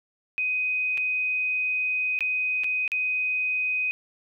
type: tone with dropouts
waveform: sine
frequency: 2506 Hz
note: D#7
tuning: 12 cents sharp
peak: -23 dBFS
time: 0.38-3.91 s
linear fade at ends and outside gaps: 0 ms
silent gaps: 0.974-0.978 / 2.19-2.207 / 2.636-2.643 / 2.878-2.918 s
effects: none